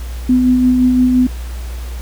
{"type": "tone with tremolo", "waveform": "sine", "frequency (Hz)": 252.1, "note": "B3", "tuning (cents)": 36, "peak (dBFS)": -7, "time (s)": [0.29, 1.27], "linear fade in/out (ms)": 5, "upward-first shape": "sine", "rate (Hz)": 5.8, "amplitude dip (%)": 30, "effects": ["added 60 Hz sine -22 dBFS peak until 2.01 s", "pink hiss -37 dBFS RMS until 2.01 s"]}